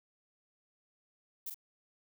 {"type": "noise with echo", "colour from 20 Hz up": "violet", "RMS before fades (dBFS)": -40, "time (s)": [1.46, 1.5], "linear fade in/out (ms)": 5, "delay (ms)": 44, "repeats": 1, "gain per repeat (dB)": -4, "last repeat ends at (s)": 1.544, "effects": []}